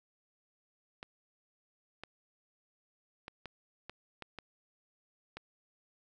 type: clicks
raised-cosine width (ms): 0.3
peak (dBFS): -27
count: 8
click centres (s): 1.029 / 2.036 / 3.281 / 3.457 / 3.896 / 4.223 / 4.387 / 5.37
effects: none